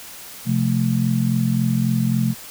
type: chord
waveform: sine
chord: F major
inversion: second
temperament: just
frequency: 130.96 / 174.61 / 218.3 Hz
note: C3 / F3 / A3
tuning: +2 / 0 / -13 cents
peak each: -20 / -23 / -20 dBFS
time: 0.45-2.35 s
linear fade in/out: 50 ms
effects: white hiss -38 dBFS RMS until 2.5 s